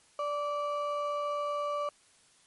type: ring-modulated tone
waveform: triangle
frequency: 874 Hz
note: A5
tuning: 12 cents flat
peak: -25 dBFS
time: 0.19-1.89 s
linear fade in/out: 2 ms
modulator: 289 Hz
effects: white hiss -63 dBFS RMS until 2.46 s + MP3 48 kbps